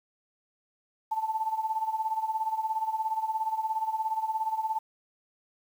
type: tone with tremolo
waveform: sine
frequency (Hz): 880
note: A5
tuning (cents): 0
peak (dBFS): -24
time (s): 1.11-4.79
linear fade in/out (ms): 10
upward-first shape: sine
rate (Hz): 17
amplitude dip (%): 75
effects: 9-bit